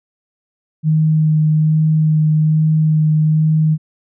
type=tone with vibrato; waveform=sine; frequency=155.56 Hz; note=D#3; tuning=in tune; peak=-10 dBFS; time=0.83-3.78 s; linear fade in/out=50 ms; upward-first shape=sine; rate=1.2 Hz; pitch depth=12 cents each way; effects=none